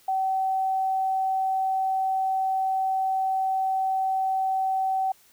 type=tone; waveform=sine; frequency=764 Hz; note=G5; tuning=45 cents flat; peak=-22 dBFS; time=0.08-5.12 s; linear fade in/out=5 ms; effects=white hiss -58 dBFS RMS until 5.32 s